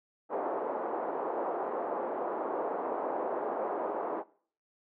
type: band-pass noise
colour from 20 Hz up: pink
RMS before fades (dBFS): -34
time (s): 0.29-4.24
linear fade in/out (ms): 50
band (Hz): 370 to 1000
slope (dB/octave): 24
effects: noise-tail reverb RT60 0.5 s tail -21 dB re dry